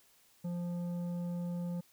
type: tone with tanh clipping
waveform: triangle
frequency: 174.61 Hz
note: F3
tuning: in tune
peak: -36 dBFS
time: 0.44-1.81 s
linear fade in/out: 10 ms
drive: 13 dB
effects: white hiss -66 dBFS RMS until 1.92 s